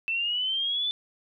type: linear sweep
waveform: sine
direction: up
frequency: 2648 to 3522 Hz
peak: -25 dBFS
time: 0.08-0.91 s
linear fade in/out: 0 ms
effects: none